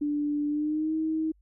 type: tone with pitch glide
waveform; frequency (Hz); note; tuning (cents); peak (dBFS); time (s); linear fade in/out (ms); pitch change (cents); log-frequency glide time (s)
sine; 293.7 to 316.6; D4 to D#4; 0 to +30; -25; 0.01-1.32; 10; +130; 0.48-0.94
effects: added 50 Hz sine -59 dBFS peak until 1.41 s